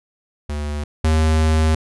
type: tone pair in turn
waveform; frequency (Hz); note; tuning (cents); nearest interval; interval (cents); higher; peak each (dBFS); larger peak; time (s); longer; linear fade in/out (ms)
square; 74 / 78.74; D2 / D#2; +14 / +21; minor second; 107; second; -23 / -14; second; 0.49-0.84 / 1.04-1.75; second; 5
effects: resampled to 24000 Hz